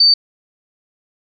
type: tone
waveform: sine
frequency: 4579 Hz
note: D8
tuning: 45 cents flat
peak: -7 dBFS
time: 0-0.14 s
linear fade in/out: 5 ms
effects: none